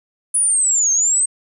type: linear two-way sweep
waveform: sine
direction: down then up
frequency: 9956 to 6310 to 8430 Hz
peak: -13 dBFS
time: 0.34-1.26 s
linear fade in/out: 10 ms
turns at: 0.92 s
effects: none